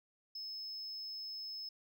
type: tone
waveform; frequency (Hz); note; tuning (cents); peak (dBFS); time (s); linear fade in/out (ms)
sine; 5200; E8; -24; -39; 0.35-1.69; 5
effects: tanh soft clip ceiling -41 dBFS